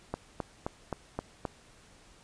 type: click train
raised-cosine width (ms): 1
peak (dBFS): -18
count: 6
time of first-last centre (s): 0.14-1.452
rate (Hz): 3.81
effects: pink hiss -58 dBFS RMS until 2.23 s + resampled to 22050 Hz